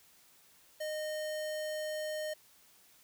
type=tone; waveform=square; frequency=615 Hz; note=D#5; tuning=20 cents flat; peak=-36 dBFS; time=0.8-2.34 s; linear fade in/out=10 ms; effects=white hiss -63 dBFS RMS until 3.03 s